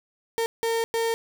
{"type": "tone bursts at uneven times", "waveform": "35% pulse", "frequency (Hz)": 457, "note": "A#4", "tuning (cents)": -34, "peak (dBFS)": -21, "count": 3, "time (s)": [[0.38, 0.46], [0.63, 0.84], [0.94, 1.14]], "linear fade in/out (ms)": 0, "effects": []}